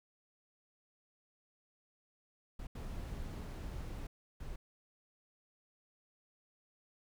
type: noise bursts at uneven times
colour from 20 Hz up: brown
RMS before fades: -43 dBFS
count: 3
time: 2.59-2.67 / 2.75-4.07 / 4.4-4.56 s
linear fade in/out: 5 ms
effects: none